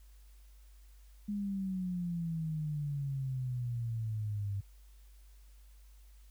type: exponential sweep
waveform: sine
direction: down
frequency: 207.7 to 98 Hz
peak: -33 dBFS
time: 1.28-4.61 s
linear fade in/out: 10 ms
effects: added 50 Hz sine -54 dBFS peak until 6.3 s + white hiss -69 dBFS RMS until 6.3 s